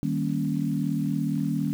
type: chord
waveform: sine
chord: Eb dominant seventh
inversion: none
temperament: equal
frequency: 155.56 / 196 / 233.1 / 277.2 Hz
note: Eb3 / G3 / Bb3 / Db4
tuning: 0 / 0 / 0 / 0 cents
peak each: -28 / -30 / -30 / -29 dBFS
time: 0.03-1.73 s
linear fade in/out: 0 ms
effects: 8-bit